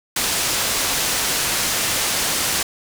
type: low-pass noise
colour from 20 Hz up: white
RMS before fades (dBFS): -21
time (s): 0.16-2.63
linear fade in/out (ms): 5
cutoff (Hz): 9500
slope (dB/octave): 12
effects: none